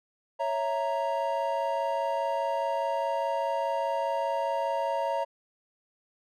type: chord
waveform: triangle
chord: A# diminished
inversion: first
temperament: equal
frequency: 554.4 / 659.3 / 932.3 Hz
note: C#5 / E5 / A#5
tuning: 0 / 0 / 0 cents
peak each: -29 / -30 / -28 dBFS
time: 0.39-5.25 s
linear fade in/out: 20 ms
effects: none